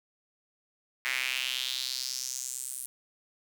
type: tone with high-pass filter sweep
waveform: square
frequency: 64.5 Hz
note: C2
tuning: 24 cents flat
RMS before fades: -34 dBFS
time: 1.05-2.86 s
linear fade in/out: 0 ms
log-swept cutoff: 2000 to 10000 Hz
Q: 3.5
effects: none